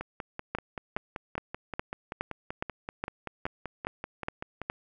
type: two click trains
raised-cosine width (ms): 0.5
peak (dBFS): -20 / -15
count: 25 / 11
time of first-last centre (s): 0.01-4.617 / 0.55-4.699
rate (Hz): 5.21 / 2.41
effects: none